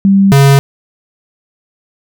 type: tone pair in turn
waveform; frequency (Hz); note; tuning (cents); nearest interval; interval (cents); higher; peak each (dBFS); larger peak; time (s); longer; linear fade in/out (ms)
sine / square; 196 / 138.59; G3 / C#3; 0 / 0; tritone; 600; first; -4; neither; 0.05-0.32 / 0.32-0.59; neither; 0
effects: none